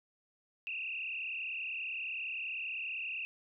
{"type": "tone with frequency modulation", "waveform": "sine", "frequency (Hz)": 2637, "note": "E7", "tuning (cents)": 0, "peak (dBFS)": -36, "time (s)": [0.67, 3.25], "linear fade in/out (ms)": 0, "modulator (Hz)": 35.2, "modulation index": 4, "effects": []}